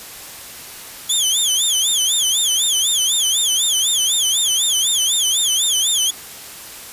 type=tone with vibrato; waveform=20% pulse; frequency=3310 Hz; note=G#7; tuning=6 cents flat; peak=-9 dBFS; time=1.09-6.11 s; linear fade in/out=10 ms; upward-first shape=sine; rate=4 Hz; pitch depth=170 cents each way; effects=white hiss -35 dBFS RMS until 6.92 s + resampled to 32000 Hz